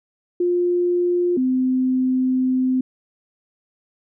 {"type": "tone pair in turn", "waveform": "sine", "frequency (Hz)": [353.1, 257.3], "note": ["F4", "C4"], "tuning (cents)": [19, -29], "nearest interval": "perfect fourth", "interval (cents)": 548, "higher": "first", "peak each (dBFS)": -16, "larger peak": "neither", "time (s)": [[0.4, 1.37], [1.37, 2.81]], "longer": "second", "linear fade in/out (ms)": 5, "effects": []}